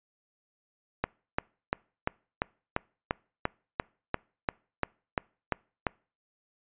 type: click train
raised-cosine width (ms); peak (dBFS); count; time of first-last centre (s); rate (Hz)
0.5; -11; 15; 1.04-5.868; 2.9
effects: noise-tail reverb RT60 0.4 s tail -26 dB re dry + resampled to 8000 Hz